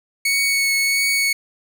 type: tone with vibrato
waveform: sawtooth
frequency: 2217 Hz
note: C#7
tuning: in tune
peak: -13 dBFS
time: 0.25-1.33 s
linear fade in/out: 5 ms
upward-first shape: triangle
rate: 1.5 Hz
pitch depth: 15 cents each way
effects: none

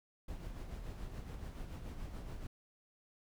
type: noise with tremolo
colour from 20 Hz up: brown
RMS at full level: -43 dBFS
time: 0.28-2.47 s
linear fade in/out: 5 ms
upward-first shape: sine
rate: 7 Hz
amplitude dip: 45%
effects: none

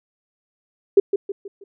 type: tone with echo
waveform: sine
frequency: 397.3 Hz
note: G4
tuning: 23 cents sharp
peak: -7 dBFS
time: 0.97-1 s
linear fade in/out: 5 ms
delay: 160 ms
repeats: 4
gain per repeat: -8 dB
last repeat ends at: 1.64 s
effects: none

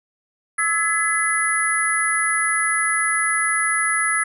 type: tone cluster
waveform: sine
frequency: 1304 / 1693 / 2007 / 10260 Hz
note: E6 / G#6 / B6 / E9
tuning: -19 / +33 / +27 / -48 cents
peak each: -23 dBFS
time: 0.58-4.24 s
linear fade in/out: 10 ms
effects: none

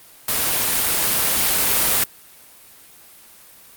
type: noise with level ramp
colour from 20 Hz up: white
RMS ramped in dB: -20 to -17 dBFS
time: 0.28-2.04 s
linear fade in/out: 5 ms
effects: white hiss -46 dBFS RMS until 3.76 s + Opus 32 kbps

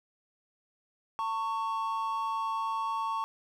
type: tone pair together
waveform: triangle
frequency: 899.3 / 1108.7 Hz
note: A5 / C#6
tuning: +38 / 0 cents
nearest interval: major third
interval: 362 cents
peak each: -31 / -30 dBFS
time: 1.19-3.24 s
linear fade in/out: 0 ms
effects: none

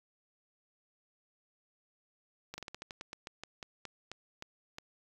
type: slowing click train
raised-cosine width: 0.2 ms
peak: -25 dBFS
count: 16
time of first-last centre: 2.54-4.784 s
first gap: 40 ms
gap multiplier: 1.17
effects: 9-bit

